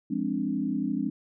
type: chord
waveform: sine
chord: D half-diminished seventh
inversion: first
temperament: equal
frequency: 174.61 / 207.7 / 261.6 / 293.7 Hz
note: F3 / Ab3 / C4 / D4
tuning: 0 / 0 / 0 / 0 cents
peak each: -35 / -31 / -30 / -31 dBFS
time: 0.1-1.1 s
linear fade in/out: 10 ms
effects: none